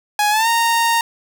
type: tone with pitch glide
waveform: sawtooth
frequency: 834 to 925.4 Hz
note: G#5 to A#5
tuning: +7 to -13 cents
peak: -10 dBFS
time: 0.19-1.01 s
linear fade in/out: 2 ms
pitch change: +180 cents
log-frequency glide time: 0.3-0.48 s
effects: none